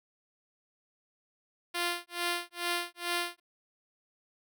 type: tone with tremolo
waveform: 5% pulse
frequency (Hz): 348.1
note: F4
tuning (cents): -6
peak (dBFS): -17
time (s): 1.74-3.4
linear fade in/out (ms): 10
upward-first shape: sine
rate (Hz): 2.3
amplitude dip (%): 100
effects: none